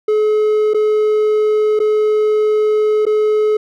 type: tone with dropouts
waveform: triangle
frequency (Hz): 427.1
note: G#4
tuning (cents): +48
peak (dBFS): -9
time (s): 0.08-3.57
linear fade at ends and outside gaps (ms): 5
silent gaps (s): 0.736-0.744 / 1.792-1.8 / 3.054-3.065
effects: none